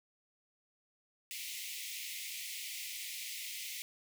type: high-pass noise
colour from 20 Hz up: pink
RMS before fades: -43 dBFS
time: 1.31-3.82 s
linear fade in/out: 0 ms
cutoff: 2000 Hz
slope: 96 dB/octave
effects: none